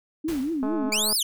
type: tone with vibrato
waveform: sine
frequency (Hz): 293.7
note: D4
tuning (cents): 0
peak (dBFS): -24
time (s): 0.24-0.9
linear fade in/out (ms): 10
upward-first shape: triangle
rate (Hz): 4.5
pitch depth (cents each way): 270
type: noise with exponential decay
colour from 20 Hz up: pink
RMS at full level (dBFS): -34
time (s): 0.28-0.79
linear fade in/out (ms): 5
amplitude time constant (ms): 110
type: click train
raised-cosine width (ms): 1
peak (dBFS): -20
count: 107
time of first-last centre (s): 0.63-1.128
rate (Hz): 213
type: linear two-way sweep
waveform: 20% pulse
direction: up then down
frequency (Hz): 2217 to 5300 to 2874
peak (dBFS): -16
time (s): 0.92-1.23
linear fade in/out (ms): 5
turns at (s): 1.15
effects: none